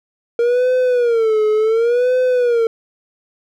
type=tone with vibrato; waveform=triangle; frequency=466.2 Hz; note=A#4; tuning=in tune; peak=-10 dBFS; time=0.39-2.67 s; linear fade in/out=2 ms; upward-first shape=sine; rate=0.69 Hz; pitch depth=150 cents each way; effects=none